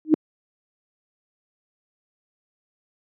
sine tone with exponential growth, 311.1 Hz, D#4, in tune, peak -6 dBFS, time 0.05-0.14 s, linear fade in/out 0 ms, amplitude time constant 19 ms, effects high-pass 200 Hz 12 dB/octave

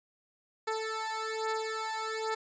15% pulse beating tone pair, 440 / 441.2 Hz, A4 / A4, 0 / +5 cents, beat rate 1.2 Hz, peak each -29 dBFS, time 0.67-2.35 s, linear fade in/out 10 ms, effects resampled to 16000 Hz

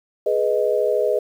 sine chord, G# minor, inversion none, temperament equal with one note detuned, 420.4 / 493.9 / 622.3 Hz, G#4 / B4 / D#5, +21 / 0 / 0 cents, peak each -21 dBFS, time 0.26-1.19 s, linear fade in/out 5 ms, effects 8-bit

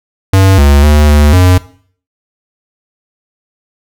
square tone with pitch steps, 96.1 / 71.1 / 74.7 / 73.9 / 91 Hz, G2 / C#2 / D2 / D2 / F#2, -34 / +45 / +30 / +11 / -28 cents, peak -4 dBFS, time 0.33-1.58 s, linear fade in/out 5 ms, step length 250 ms, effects noise-tail reverb RT60 0.5 s tail -18 dB re dry

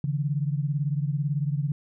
sine beating tone pair, 141.2 / 159.2 Hz, C#3 / D#3, +32 / +40 cents, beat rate 18 Hz, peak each -25 / -29 dBFS, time 0.04-1.72 s, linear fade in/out 2 ms, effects none

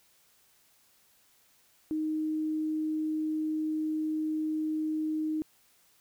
sine tone, 311.1 Hz, D#4, in tune, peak -28 dBFS, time 1.91-5.42 s, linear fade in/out 0 ms, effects white hiss -65 dBFS RMS until 6 s

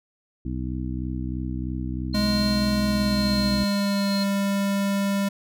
harmonic tone, 63.1 Hz, B1, 38 cents sharp, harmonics 1 / 2 / 3 / 4 / 5, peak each -30 / -32 / -35 / -33 / -35 dBFS, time 0.45-3.64 s, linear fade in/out 5 ms
sine tone with tremolo, 4186 Hz, C8, in tune, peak -27 dBFS, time 2.13-4.24 s, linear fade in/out 10 ms, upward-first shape sine, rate 1 Hz, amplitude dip 55%
square tone with pitch glide, 207.7 to 198.66 Hz, G#3 to G3, 0 to +23 cents, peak -22 dBFS, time 2.14-5.29 s, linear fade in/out 10 ms, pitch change -77 cents, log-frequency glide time 2.82-4.17 s
effects none

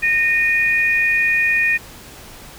sine tone pair together, 1842.2 / 2459 Hz, A#6 / D#7, -21 / -21 cents, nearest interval perfect fourth, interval 500 cents, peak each -17 / -16 dBFS, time 0.02-1.78 s, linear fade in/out 20 ms, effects pink hiss -39 dBFS RMS until 2.58 s

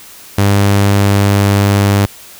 sawtooth tone, 100.3 Hz, G2, 40 cents sharp, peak -4 dBFS, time 0.38-2.06 s, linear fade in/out 5 ms, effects white hiss -36 dBFS RMS until 2.39 s

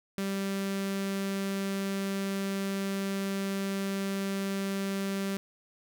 sawtooth tone with notch filter, 195.8 Hz, G3, 2 cents flat, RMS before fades -32 dBFS, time 0.18-5.37 s, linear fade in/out 0 ms, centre 850 Hz, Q 1.9, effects none

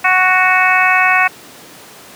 harmonic tone, 370 Hz, F#4, in tune, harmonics 2 / 3 / 4 / 5 / 6 / 7, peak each -16 / -16 / -16 / -16 / -16 / -16 dBFS, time 0.04-1.28 s, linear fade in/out 10 ms, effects pink hiss -37 dBFS RMS until 2.15 s + high-pass 200 Hz 12 dB/octave

